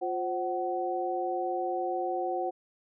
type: tone cluster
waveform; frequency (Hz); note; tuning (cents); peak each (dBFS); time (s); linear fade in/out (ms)
sine; 353.9 / 527 / 749; F4 / C5 / F#5; +23 / +12 / +21; -33 / -35 / -31; 0.01-2.51; 20
effects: none